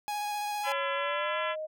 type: tone with vibrato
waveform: 45% pulse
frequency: 830.6 Hz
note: G#5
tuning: in tune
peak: -31 dBFS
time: 0.08-0.72 s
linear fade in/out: 0 ms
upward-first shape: square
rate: 15 Hz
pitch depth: 10 cents each way
type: harmonic tone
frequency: 337.8 Hz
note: E4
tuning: 42 cents sharp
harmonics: 3 / 4 / 5 / 6 / 7 / 8 / 9 / 10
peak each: -34 / -36 / -38 / -40 / -41 / -42 / -43 / -44 dBFS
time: 0.63-1.56 s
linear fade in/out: 50 ms
type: tone with pitch glide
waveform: sine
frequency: 554.4 to 622.3 Hz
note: C#5 to D#5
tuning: 0 to 0 cents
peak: -33 dBFS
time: 0.66-1.67 s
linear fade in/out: 20 ms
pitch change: +200 cents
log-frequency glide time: 0.94-1.39 s
effects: none